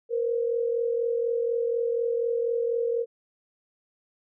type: tone pair together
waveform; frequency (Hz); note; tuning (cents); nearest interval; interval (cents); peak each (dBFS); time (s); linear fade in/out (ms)
sine; 466.2 / 510.3; A#4 / C5; 0 / -43; major second; 157; -24 / -31; 0.09-3.06; 50
effects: none